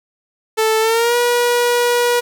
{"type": "tone with pitch glide", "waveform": "sawtooth", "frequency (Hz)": [440, 482.6], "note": ["A4", "B4"], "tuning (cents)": [0, -40], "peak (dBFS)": -9, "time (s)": [0.57, 2.21], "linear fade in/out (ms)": 20, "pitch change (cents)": 160, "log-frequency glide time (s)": [0.8, 1.16], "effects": ["8-bit"]}